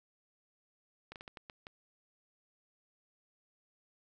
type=slowing click train; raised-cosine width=0.3 ms; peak=-30 dBFS; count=7; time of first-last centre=1.12-1.669 s; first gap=38 ms; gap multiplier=1.35; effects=none